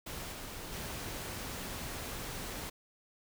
pink noise with level steps, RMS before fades -42 / -44 / -41 dBFS, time 0.06-2.7 s, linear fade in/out 10 ms, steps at 0.32 / 0.72 s, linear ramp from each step 5 ms, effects none

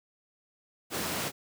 pink high-pass noise, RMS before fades -33 dBFS, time 0.9-1.32 s, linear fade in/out 50 ms, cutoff 160 Hz, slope 12 dB/octave, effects none

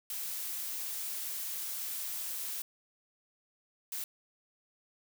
blue noise bursts at uneven times, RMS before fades -38 dBFS, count 2, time 0.1-2.62 / 3.92-4.04 s, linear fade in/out 2 ms, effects none

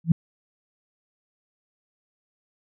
sine tone with exponential growth, 164.7 Hz, E3, 1 cent flat, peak -9 dBFS, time 0.04-0.12 s, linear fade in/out 5 ms, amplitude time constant 16 ms, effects none

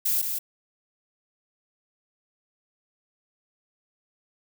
violet noise with echo, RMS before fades -24 dBFS, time 0.05-0.22 s, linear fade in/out 10 ms, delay 170 ms, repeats 1, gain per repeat -5 dB, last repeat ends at 0.39 s, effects none

